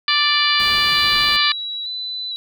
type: harmonic tone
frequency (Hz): 587.3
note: D5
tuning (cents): 0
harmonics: 2 / 3 / 4 / 5 / 6 / 7 / 8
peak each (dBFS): -22 / -22 / -22 / -22 / -22 / -22 / -22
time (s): 0.08-1.52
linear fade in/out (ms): 2
type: noise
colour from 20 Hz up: pink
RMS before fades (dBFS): -33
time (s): 0.59-1.37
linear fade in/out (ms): 10
type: tone with vibrato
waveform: sine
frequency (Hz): 3947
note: B7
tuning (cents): -2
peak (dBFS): -24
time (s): 0.95-2.36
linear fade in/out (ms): 0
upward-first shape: square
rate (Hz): 1.1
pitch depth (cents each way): 22
effects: none

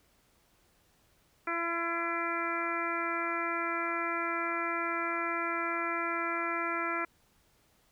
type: harmonic tone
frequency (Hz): 337.7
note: E4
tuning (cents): +42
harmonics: 1 / 2 / 3 / 4 / 5 / 6 / 7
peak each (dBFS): -38 / -40 / -39 / -34 / -40 / -39 / -39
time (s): 1.47-7.05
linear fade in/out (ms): 5
effects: pink hiss -68 dBFS RMS until 7.91 s

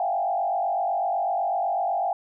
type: tone with frequency modulation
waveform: sine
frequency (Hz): 744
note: F#5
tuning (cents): +9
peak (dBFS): -22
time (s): 0-2.13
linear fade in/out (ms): 2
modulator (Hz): 48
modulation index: 1.6
effects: none

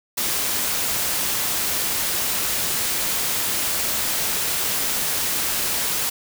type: noise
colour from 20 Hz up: white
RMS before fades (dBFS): -23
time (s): 0.17-6.1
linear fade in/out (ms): 10
effects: none

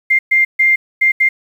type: tone bursts at uneven times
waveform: sine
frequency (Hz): 2104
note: C7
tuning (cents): +9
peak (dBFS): -8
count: 5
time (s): 0.1-0.19 / 0.31-0.45 / 0.59-0.76 / 1.01-1.12 / 1.2-1.29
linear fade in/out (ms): 10
effects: 7-bit

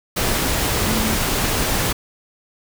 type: tone in noise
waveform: sine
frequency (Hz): 220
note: A3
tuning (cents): 0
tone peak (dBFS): -22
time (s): 0.87-1.15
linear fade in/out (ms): 10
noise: pink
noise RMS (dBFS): -20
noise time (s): 0.16-1.93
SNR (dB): -5
effects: none

